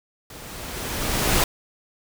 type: noise with level ramp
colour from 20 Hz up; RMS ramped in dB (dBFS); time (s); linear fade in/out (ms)
pink; -41 to -18; 0.3-1.44; 2
effects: none